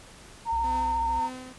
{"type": "tone with vibrato", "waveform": "sine", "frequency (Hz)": 916, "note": "A#5", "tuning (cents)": -31, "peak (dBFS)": -24, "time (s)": [0.45, 1.3], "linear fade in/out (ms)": 50, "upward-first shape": "triangle", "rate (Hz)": 14, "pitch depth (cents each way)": 25}
{"type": "tone", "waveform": "sine", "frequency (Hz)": 61.6, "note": "B1", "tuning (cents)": -4, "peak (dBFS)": -34, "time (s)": [0.52, 1.2], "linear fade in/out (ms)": 10}
{"type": "tone with tremolo", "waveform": "sawtooth", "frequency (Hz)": 255.9, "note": "C4", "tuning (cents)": -38, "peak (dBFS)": -32, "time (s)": [0.64, 1.53], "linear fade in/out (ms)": 2, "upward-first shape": "triangle", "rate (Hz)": 1.9, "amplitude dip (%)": 75}
{"effects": ["pink hiss -49 dBFS RMS until 1.58 s", "resampled to 24000 Hz"]}